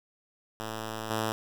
5% pulse tone with level steps, 110 Hz, A2, in tune, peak -23 / -17 dBFS, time 0.6-1.32 s, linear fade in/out 0 ms, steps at 1.1 s, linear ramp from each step 10 ms, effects 8-bit

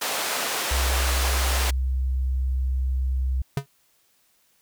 pink band-pass noise, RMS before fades -27 dBFS, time 0.01-1.71 s, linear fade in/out 10 ms, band 550 to 15000 Hz, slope 12 dB/octave
sine tone, 64.8 Hz, C2, 16 cents flat, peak -21 dBFS, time 0.71-3.42 s, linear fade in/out 5 ms
square tone with exponential decay, 138.59 Hz, C#3, in tune, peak -19 dBFS, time 3.57-3.66 s, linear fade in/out 2 ms, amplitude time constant 18 ms
effects white hiss -64 dBFS RMS until 4.61 s

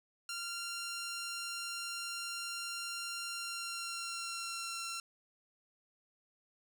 10% pulse tone with pitch glide, 1385 to 1359.6 Hz, F6 to F6, -15 to -47 cents, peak -30 dBFS, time 0.29-5 s, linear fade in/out 2 ms, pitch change -32 cents, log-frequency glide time 3.28-4.88 s, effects none

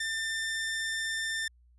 sawtooth tone, 1792 Hz, A6, 31 cents sharp, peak -27 dBFS, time 0-1.48 s, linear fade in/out 5 ms, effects added 60 Hz sine -58 dBFS peak until 1.78 s + resampled to 24000 Hz

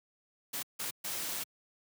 white noise bursts at uneven times, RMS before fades -37 dBFS, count 3, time 0.53-0.63 / 0.79-0.91 / 1.04-1.44 s, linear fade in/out 10 ms, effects high-pass 100 Hz 12 dB/octave

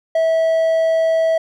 triangle tone, 650 Hz, E5, 24 cents flat, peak -11 dBFS, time 0.15-1.38 s, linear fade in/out 5 ms, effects none

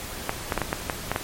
clicks, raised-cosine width 0.5 ms, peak -8 dBFS, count 8, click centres 0.294 / 0.522 / 0.577 / 0.617 / 0.729 / 0.898 / 1.116 / 1.161 s, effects pink hiss -35 dBFS RMS until 1.23 s + MP3 64 kbps

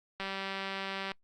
click train, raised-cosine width 0.3 ms, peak -21 dBFS, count 179, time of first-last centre 0.2-1.118 s, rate 194 Hz, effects noise-tail reverb RT60 0.1 s tail -24 dB re dry + Opus 48 kbps

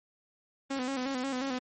sawtooth tone with vibrato, 262.5 Hz, C4, 6 cents sharp, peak -27 dBFS, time 0.7-1.59 s, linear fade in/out 10 ms, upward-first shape square, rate 5.6 Hz, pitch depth 67 cents each way, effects MP3 32 kbps

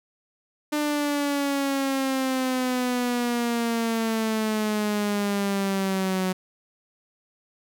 sawtooth exponential sweep, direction down, 299.7 to 185 Hz, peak -19 dBFS, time 0.72-6.33 s, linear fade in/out 10 ms, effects none

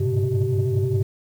sine tone cluster, 99.2 / 104.3 / 121 / 132.7 / 384.3 Hz, G2 / G#2 / B2 / C3 / G4, +21 / +8 / -35 / +25 / -34 cents, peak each -24 dBFS, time 0-1.03 s, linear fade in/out 10 ms, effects tanh soft clip ceiling -12 dBFS + 8-bit

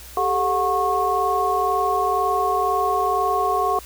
sine tone cluster, 393.7 / 435.7 / 728 / 1093 Hz, G4 / A4 / F#5 / C#6, +8 / -17 / -28 / -25 cents, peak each -26 / -27 / -22 / -21 dBFS, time 0.17-3.79 s, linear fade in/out 2 ms, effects added 60 Hz sine -42 dBFS peak until 3.85 s + white hiss -42 dBFS RMS until 3.85 s

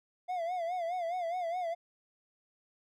triangle tone with vibrato, 698.5 Hz, F5, in tune, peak -30 dBFS, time 0.28-1.75 s, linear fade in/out 20 ms, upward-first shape sine, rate 4.8 Hz, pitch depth 100 cents each way, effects none

